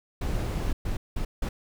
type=noise bursts at uneven times; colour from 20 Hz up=brown; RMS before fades=-28 dBFS; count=4; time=0.21-0.73 / 0.85-0.97 / 1.16-1.25 / 1.42-1.49 s; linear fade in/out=5 ms; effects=none